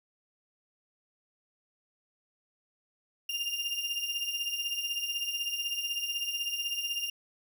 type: beating tone pair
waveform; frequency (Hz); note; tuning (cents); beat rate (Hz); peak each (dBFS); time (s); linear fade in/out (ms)
35% pulse; 2794 / 2810; F7 / F7; 0 / +10; 16; -34 / -32; 3.29-7.1; 5
effects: none